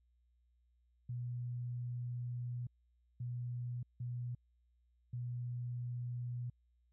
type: tone bursts at uneven times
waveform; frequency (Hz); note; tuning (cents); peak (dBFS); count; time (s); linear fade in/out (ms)
sine; 122; B2; -21; -38; 4; 1.09-2.67 / 3.2-3.83 / 4-4.35 / 5.13-6.5; 5
effects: added 60 Hz sine -70 dBFS peak until 6.92 s